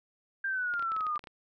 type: exponential sweep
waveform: sine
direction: down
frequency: 1600 to 1190 Hz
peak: -29 dBFS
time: 0.44-1.18 s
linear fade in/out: 5 ms
type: clicks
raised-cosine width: 0.3 ms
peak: -29 dBFS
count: 11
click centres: 0.739 / 0.795 / 0.825 / 0.919 / 0.965 / 1.008 / 1.067 / 1.158 / 1.193 / 1.24 / 1.272 s
effects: none